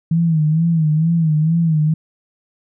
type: tone with vibrato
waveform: sine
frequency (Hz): 160.2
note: E3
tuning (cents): -49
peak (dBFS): -12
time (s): 0.11-1.94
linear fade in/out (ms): 5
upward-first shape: sine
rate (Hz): 2.2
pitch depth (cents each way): 91
effects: none